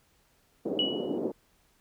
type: band-pass noise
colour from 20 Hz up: pink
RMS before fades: -32 dBFS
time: 0.65-1.32 s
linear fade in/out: 10 ms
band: 230 to 530 Hz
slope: 24 dB/octave
type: tone with exponential decay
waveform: sine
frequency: 2931 Hz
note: F#7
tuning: 17 cents flat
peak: -22 dBFS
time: 0.79-1.18 s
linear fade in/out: 2 ms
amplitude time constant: 84 ms
effects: pink hiss -67 dBFS RMS until 1.8 s